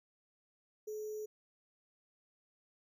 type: tone with sample-and-hold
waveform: sine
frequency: 427.4 Hz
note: G#4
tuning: 50 cents sharp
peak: -39 dBFS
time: 0.87-1.26 s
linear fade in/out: 10 ms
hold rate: 6300 Hz
effects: none